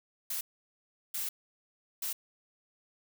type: noise bursts at uneven times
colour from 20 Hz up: blue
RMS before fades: -35 dBFS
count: 3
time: 0.3-0.41 / 1.14-1.29 / 2.02-2.13 s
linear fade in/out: 5 ms
effects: none